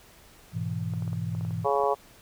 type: chord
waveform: sine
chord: E major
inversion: first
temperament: equal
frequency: 103.83 / 123.47 / 164.81 Hz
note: G#2 / B2 / E3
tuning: 0 / 0 / 0 cents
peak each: -32 / -34 / -32 dBFS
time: 0.52-1.67 s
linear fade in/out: 50 ms
type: clicks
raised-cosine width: 1 ms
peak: -31 dBFS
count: 12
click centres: 0.937 / 1.023 / 1.078 / 1.131 / 1.35 / 1.41 / 1.45 / 1.508 / 1.694 / 1.754 / 1.8 / 1.837 s
type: harmonic tone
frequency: 140 Hz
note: C#3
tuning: 18 cents sharp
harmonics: 3 / 4 / 5 / 6 / 7 / 8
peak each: -27 / -28 / -29 / -30 / -30 / -31 dBFS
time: 1.64-1.95 s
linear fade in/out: 20 ms
effects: pink hiss -54 dBFS RMS until 2.21 s